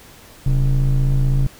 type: ring-modulated tone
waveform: triangle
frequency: 80 Hz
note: D#2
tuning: 49 cents sharp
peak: -8 dBFS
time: 0.46-1.47 s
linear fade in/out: 5 ms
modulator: 52.1 Hz
effects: pink hiss -44 dBFS RMS until 1.59 s